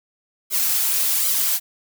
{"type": "noise with flanger", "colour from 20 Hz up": "blue", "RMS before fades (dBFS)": -20, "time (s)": [0.5, 1.6], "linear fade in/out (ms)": 50, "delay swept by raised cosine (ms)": [1.1, 4.9], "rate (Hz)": 1.3, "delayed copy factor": -1, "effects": []}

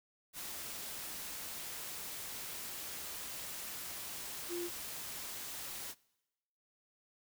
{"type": "tone in noise", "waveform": "sine", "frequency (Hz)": 347.6, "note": "F4", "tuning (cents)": -8, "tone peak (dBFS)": -37, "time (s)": [4.48, 4.7], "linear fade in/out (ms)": 50, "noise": "white", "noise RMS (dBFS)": -44, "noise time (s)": [0.33, 5.95], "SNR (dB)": 4, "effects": ["noise-tail reverb RT60 1.0 s tail -24 dB re dry"]}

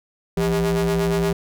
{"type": "ring-modulated tone", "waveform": "45% pulse", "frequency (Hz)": 115.3, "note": "A#2", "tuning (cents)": -19, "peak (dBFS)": -15, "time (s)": [0.37, 1.33], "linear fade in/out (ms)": 5, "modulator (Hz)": 284, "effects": []}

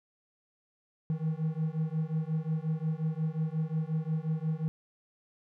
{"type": "beating tone pair", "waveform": "triangle", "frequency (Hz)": [155.56, 161.16], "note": ["D#3", "E3"], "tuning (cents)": [0, -39], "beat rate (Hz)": 5.6, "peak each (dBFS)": -30, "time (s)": [1.1, 4.68], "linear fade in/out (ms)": 0, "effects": []}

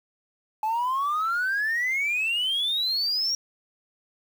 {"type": "exponential sweep", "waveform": "sine", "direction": "up", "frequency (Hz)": [852, 5670], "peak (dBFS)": -21, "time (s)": [0.63, 3.35], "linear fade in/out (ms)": 2, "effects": ["tanh soft clip ceiling -21 dBFS", "8-bit"]}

